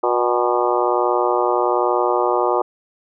harmonic tone with a mistuned harmonic, 121.2 Hz, B2, 32 cents flat, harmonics 3 / 4 / 5 / 6 / 7 / 8 / 9 / 10, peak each -21 / -22 / -23 / -24 / -24 / -25 / -26 / -26 dBFS, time 0.03-2.62 s, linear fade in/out 5 ms, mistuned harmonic 6, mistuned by +69 cents, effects none

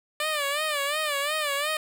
10% pulse tone with vibrato, 590 Hz, D5, 8 cents sharp, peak -17 dBFS, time 0.2-1.77 s, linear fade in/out 2 ms, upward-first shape sine, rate 2.8 Hz, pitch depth 100 cents each way, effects none

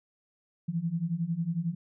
sine beating tone pair, 161.4 / 172.4 Hz, E3 / F3, -36 / -22 cents, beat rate 11 Hz, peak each -32 / -30 dBFS, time 0.68-1.75 s, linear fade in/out 10 ms, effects none

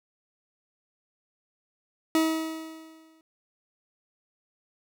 40% pulse tone with exponential decay, 320 Hz, D#4, 49 cents sharp, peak -18 dBFS, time 2.15-3.21 s, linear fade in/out 1 ms, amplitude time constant 230 ms, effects none

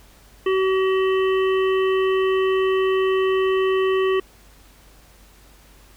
harmonic tone, 379.8 Hz, F#4, 45 cents sharp, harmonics 1 / 3 / 5 / 7 / 8, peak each -17 / -27 / -31 / -34 / -35 dBFS, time 0.46-4.2 s, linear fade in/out 5 ms, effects added 49 Hz sine -50 dBFS peak until 5.96 s + pink hiss -52 dBFS RMS until 5.96 s

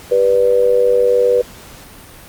sine tone with amplitude modulation, 490 Hz, B4, 14 cents flat, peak -6 dBFS, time 0.11-1.42 s, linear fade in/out 10 ms, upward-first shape sine, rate 99.6 Hz, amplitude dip 75%, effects pink hiss -38 dBFS RMS until 2.28 s + Opus 48 kbps

